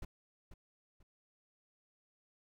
brown noise with echo, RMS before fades -42 dBFS, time 0.02-0.05 s, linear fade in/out 5 ms, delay 490 ms, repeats 2, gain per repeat -10 dB, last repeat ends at 1.03 s, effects none

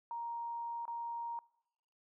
sine tone with dropouts, 936 Hz, A#5, 7 cents sharp, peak -38 dBFS, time 0.11-1.39 s, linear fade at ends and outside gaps 1 ms, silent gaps 0.854-0.879 s, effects noise-tail reverb RT60 0.9 s tail -23 dB re dry

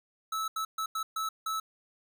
square tone bursts at uneven times, 1306 Hz, E6, 17 cents flat, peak -31 dBFS, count 6, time 0.32-0.48 / 0.56-0.65 / 0.78-0.86 / 0.95-1.03 / 1.16-1.29 / 1.46-1.6 s, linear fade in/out 5 ms, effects none

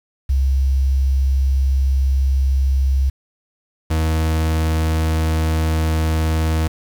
sine / 40% pulse tone pair in turn, 66.9 / 79.56 Hz, C2 / D#2, +39 / +39 cents, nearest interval minor third, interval 300 cents, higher second, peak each -13 / -15 dBFS, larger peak first, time 0.29-3.1 / 3.9-6.68 s, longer first, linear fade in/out 10 ms, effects 7-bit

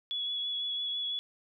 sine tone with vibrato, 3387 Hz, G#7, 33 cents sharp, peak -31 dBFS, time 0.11-1.19 s, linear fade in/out 0 ms, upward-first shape sine, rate 6 Hz, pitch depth 14 cents each way, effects none

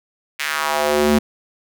square tone with high-pass filter sweep, 74.3 Hz, D2, 21 cents sharp, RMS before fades -18 dBFS, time 0.39-1.19 s, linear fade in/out 10 ms, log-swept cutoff 2200 to 210 Hz, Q 2, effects none

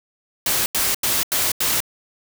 white noise bursts, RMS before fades -20 dBFS, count 5, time 0.46-1.804 s, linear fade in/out 2 ms, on 200 ms, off 86 ms, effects none

